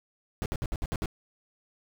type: noise bursts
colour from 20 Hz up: brown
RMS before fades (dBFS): -30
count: 7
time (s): 0.42-1.058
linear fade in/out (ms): 0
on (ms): 38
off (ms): 62
effects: none